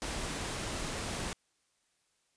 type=noise; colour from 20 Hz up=pink; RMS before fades=-37 dBFS; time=0.02-1.33 s; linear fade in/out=0 ms; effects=white hiss -75 dBFS RMS until 2.36 s + resampled to 22050 Hz